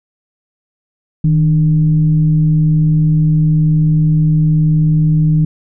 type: tone with frequency modulation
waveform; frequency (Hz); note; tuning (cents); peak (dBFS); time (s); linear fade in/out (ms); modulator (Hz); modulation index
sine; 156.5; D#3; +10; -8; 1.24-5.45; 5; 137; 0.34
effects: none